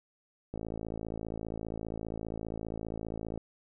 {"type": "click train", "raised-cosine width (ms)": 2, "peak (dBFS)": -24, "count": 157, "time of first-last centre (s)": [0.54, 3.376], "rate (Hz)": 55, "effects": []}